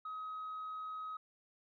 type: tone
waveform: sine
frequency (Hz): 1267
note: D#6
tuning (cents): +31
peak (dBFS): -39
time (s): 0.05-1.17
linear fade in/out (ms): 5
effects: tanh soft clip ceiling -38 dBFS